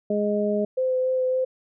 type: harmonic tone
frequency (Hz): 207.7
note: G#3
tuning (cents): 0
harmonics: 1 / 2 / 3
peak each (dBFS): -25 / -25 / -25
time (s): 0.1-0.65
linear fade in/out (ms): 5
type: tone with vibrato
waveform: sine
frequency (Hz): 514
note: C5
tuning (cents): -31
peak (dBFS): -20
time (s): 0.77-1.45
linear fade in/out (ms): 10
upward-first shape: sine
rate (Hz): 3.6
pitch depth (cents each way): 10
effects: none